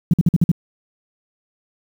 sine tone bursts, 170 Hz, F3, 46 cents flat, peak -9 dBFS, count 6, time 0.11-0.516 s, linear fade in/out 2 ms, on 26 ms, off 50 ms, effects 7-bit

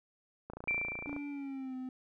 click train, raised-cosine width 1 ms, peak -29 dBFS, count 20, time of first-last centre 0.5-1.164 s, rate 28.6 Hz
sine tone with exponential decay, 2349 Hz, D7, in tune, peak -28 dBFS, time 0.68-1.74 s, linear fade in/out 1 ms, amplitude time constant 230 ms
triangle tone with pitch glide, 286.9 to 257.1 Hz, D4 to C4, -40 to -30 cents, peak -36 dBFS, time 1.07-1.89 s, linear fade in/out 2 ms, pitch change -190 cents, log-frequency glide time 1.29-1.75 s
effects none

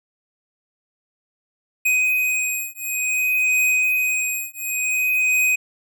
square beating tone pair, 2506 / 2506.56 Hz, D#7 / D#7, +12 / +12 cents, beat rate 0.56 Hz, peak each -22 dBFS, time 1.85-5.56 s, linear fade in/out 10 ms, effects none

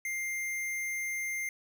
square tone, 2100 Hz, C7, 6 cents sharp, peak -33 dBFS, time 0.05-1.49 s, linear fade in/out 2 ms, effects none

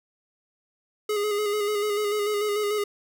square tone with vibrato, 416.3 Hz, G#4, 4 cents sharp, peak -24 dBFS, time 1.09-2.84 s, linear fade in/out 5 ms, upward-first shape square, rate 6.8 Hz, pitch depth 29 cents each way, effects none

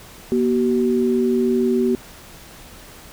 sine tone pair together, 240.1 / 379.6 Hz, B3 / F#4, -49 / +44 cents, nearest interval minor sixth, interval 793 cents, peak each -18 dBFS, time 0.32-1.95 s, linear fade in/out 0 ms, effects pink hiss -42 dBFS RMS until 3.12 s

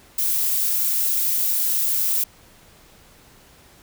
violet noise, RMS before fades -21 dBFS, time 0.18-2.24 s, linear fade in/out 5 ms, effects pink hiss -51 dBFS RMS until 3.82 s

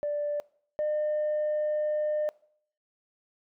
sine tone pair in turn, 587.3 / 604.5 Hz, D5 / D5, 0 / +50 cents, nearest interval unison, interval 50 cents, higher second, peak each -26 / -24 dBFS, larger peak second, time 0.03-0.4 / 0.79-2.29 s, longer second, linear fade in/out 0 ms, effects noise-tail reverb RT60 0.6 s tail -23 dB re dry + tanh soft clip ceiling -23 dBFS

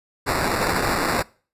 violet noise with sample-and-hold, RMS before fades -22 dBFS, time 0.26-1.23 s, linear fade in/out 20 ms, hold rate 3150 Hz, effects noise-tail reverb RT60 0.4 s tail -23 dB re dry + resampled to 32000 Hz

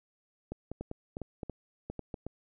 clicks, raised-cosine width 2 ms, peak -24 dBFS, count 12, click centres 0.52 / 0.716 / 0.81 / 0.914 / 1.169 / 1.217 / 1.432 / 1.497 / 1.9 / 1.993 / 2.142 / 2.266 s, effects none

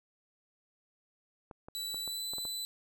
clicks, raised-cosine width 1 ms, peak -32 dBFS, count 7, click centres 1.512 / 1.685 / 1.944 / 2.077 / 2.335 / 2.383 / 2.452 s
sawtooth tone with pitch glide, 3951 to 3999 Hz, B7 to B7, 0 to +21 cents, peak -33 dBFS, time 1.75-2.65 s, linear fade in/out 0 ms, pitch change +21 cents, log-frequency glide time 1.99-2.23 s
effects none

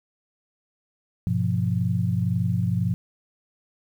sine chord, F diminished, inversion first, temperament equal with one note detuned, 101.57 / 123.47 / 174.61 Hz, Ab2 / Cb3 / F3, -38 / 0 / 0 cents, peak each -25 dBFS, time 1.27-2.94 s, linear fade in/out 0 ms, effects 9-bit

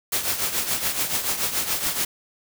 white noise with tremolo, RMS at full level -22 dBFS, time 0.12-2.05 s, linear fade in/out 5 ms, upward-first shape triangle, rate 7 Hz, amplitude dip 70%, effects none

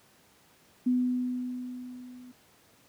sine tone with level ramp, 250 Hz, B3, 21 cents sharp, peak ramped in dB -21 to -46 dBFS, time 0.86-2.32 s, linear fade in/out 10 ms, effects pink hiss -61 dBFS RMS until 2.88 s + high-pass 100 Hz 12 dB/octave

